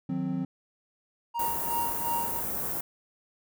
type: chord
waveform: triangle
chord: C diminished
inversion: first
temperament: equal with one note detuned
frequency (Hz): 155.56 / 182.98 / 261.6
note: Eb3 / Gb3 / C4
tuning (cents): 0 / -19 / 0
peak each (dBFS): -33 / -30 / -29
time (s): 0.09-0.45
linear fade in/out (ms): 5
type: tone with tremolo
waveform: triangle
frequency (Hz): 939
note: A#5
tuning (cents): +12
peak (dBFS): -25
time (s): 1.34-2.41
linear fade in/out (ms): 20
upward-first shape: sine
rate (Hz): 2.8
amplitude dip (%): 75
type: band-stop noise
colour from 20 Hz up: white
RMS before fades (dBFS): -32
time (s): 1.39-2.81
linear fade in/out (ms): 5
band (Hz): 930 to 15000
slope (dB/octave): 12
effects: none